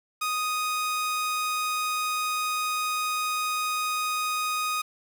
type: tone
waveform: sawtooth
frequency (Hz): 1245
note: D#6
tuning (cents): +1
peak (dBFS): -22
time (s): 0.21-4.82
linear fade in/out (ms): 10
effects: 8-bit